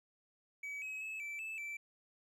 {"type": "tone with pitch steps", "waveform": "triangle", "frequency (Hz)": [2278, 2552, 2594, 2326, 2624, 2330], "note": ["C#7", "D#7", "E7", "D7", "E7", "D7"], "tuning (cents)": [47, 43, -28, -17, -9, -14], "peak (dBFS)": -39, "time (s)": [0.63, 1.77], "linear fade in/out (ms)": 5, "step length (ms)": 190, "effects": []}